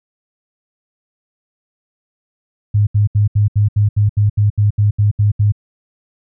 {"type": "tone bursts", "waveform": "sine", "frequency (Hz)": 103.83, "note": "G#2", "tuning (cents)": 0, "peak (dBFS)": -9, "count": 14, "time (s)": [2.74, 5.522], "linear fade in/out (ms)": 10, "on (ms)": 130, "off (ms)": 74, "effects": []}